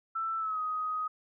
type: tone with pitch glide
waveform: sine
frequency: 1329 to 1254.4 Hz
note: E6 to D#6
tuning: +14 to +14 cents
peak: -30 dBFS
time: 0.15-1.08 s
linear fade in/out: 10 ms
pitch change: -100 cents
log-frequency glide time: 0.38-0.6 s
effects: none